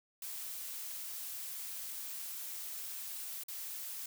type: noise with dropouts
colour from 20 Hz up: blue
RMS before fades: -43 dBFS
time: 0.22-4.06 s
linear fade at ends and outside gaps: 2 ms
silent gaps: 3.436-3.483 s
effects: none

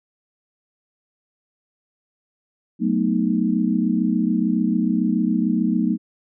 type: chord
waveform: sine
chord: B dominant seventh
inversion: second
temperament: equal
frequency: 185 / 220 / 246.9 / 311.1 Hz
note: F#3 / A3 / B3 / D#4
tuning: 0 / 0 / 0 / 0 cents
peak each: -23 / -21 / -23 / -24 dBFS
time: 2.79-5.98 s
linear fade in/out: 50 ms
effects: none

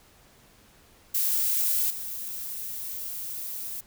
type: noise with level steps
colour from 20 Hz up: violet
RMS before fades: -25 / -35 dBFS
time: 1.14-3.81 s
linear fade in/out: 10 ms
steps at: 1.9 s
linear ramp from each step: 5 ms
effects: pink hiss -57 dBFS RMS until 3.86 s

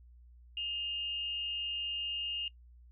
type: tone with amplitude modulation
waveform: sine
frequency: 2828 Hz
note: F7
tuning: 21 cents sharp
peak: -32 dBFS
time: 0.57-2.48 s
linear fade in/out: 2 ms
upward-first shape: sine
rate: 255 Hz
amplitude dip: 45%
effects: noise-tail reverb RT60 0.1 s tail -21 dB re dry + added 60 Hz sine -54 dBFS peak until 2.91 s

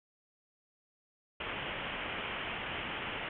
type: low-pass noise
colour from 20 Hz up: white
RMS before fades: -39 dBFS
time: 1.4-3.29 s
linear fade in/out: 5 ms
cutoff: 3200 Hz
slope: 96 dB/octave
effects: none

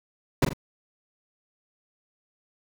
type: noise with echo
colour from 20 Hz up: brown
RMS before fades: -18 dBFS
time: 0.42-0.45 s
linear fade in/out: 5 ms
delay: 42 ms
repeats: 2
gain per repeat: -7 dB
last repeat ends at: 0.534 s
effects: none

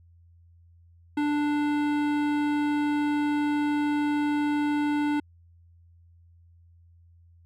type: tone with hard clipping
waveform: sine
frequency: 294.5 Hz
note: D4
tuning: 5 cents sharp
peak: -25 dBFS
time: 1.17-5.2 s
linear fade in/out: 5 ms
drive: 16 dB
effects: added 85 Hz sine -53 dBFS peak until 7.45 s

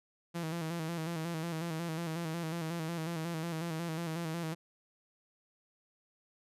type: tone with vibrato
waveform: sawtooth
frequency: 164.81 Hz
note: E3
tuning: in tune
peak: -31 dBFS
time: 0.34-4.55 s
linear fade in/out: 20 ms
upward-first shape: square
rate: 5.5 Hz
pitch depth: 59 cents each way
effects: resampled to 32000 Hz

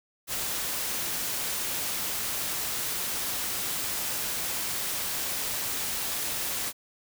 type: noise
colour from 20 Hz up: white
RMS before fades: -31 dBFS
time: 0.27-6.73 s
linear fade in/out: 50 ms
effects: none

